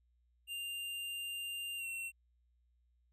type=tone with pitch glide; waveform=square; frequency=2794 to 2719 Hz; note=F7 to F7; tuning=0 to -47 cents; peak=-40 dBFS; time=0.47-2.12 s; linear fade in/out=50 ms; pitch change=-47 cents; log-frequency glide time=1.77-1.86 s; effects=added 60 Hz sine -70 dBFS peak until 3.12 s